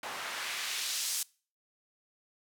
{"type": "noise with band-pass filter sweep", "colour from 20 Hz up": "white", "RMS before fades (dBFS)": -36, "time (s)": [0.03, 1.23], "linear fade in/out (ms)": 2, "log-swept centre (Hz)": [860, 7600], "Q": 0.87, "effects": ["noise-tail reverb RT60 0.4 s tail -24 dB re dry"]}